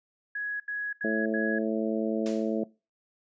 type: tone bursts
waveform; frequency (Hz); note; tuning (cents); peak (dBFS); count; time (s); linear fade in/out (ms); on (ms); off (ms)
sine; 1671; G#6; +10; -30; 4; 0.35-1.587; 5; 250; 79
type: harmonic tone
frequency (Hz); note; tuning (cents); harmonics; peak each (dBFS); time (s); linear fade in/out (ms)
110; A2; 0; 2 / 3 / 4 / 5 / 6; -30 / -32 / -33 / -34 / -35; 1.04-2.64; 5
type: noise with exponential decay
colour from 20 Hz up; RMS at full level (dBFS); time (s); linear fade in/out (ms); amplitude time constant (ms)
white; -38; 2.26-2.63; 0; 80
effects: noise-tail reverb RT60 0.3 s tail -22 dB re dry + resampled to 16000 Hz